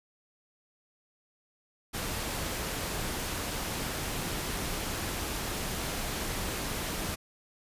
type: noise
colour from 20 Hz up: pink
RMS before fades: -34 dBFS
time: 1.93-7.16 s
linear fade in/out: 20 ms
effects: resampled to 32000 Hz